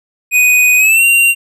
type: tone with pitch glide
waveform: square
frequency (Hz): 2489 to 2762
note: D#7 to F7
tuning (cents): 0 to -20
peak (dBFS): -7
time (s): 0.31-1.35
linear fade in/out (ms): 50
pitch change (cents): +180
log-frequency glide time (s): 0.77-1.04
effects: none